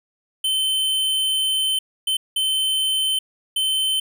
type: tone bursts at uneven times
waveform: square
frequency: 3076 Hz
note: G7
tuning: 33 cents flat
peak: -19 dBFS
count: 4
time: 0.44-1.79 / 2.07-2.17 / 2.36-3.19 / 3.56-4 s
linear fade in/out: 5 ms
effects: none